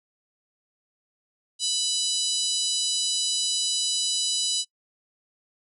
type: harmonic tone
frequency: 991 Hz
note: B5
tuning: 6 cents sharp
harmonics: 3 / 4 / 5 / 6 / 7 / 8 / 9 / 10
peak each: -32 / -28 / -30 / -34 / -32 / -33 / -37 / -35 dBFS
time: 1.59-4.65 s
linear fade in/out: 50 ms
effects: noise-tail reverb RT60 0.1 s tail -24 dB re dry